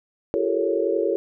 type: tone cluster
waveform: sine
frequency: 340.3 / 388 / 431.2 / 461.6 / 554 Hz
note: F4 / G4 / A4 / A#4 / C#5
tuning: -45 / -18 / -35 / -17 / -1 cents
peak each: -26 dBFS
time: 0.34-1.16 s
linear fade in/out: 0 ms
effects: none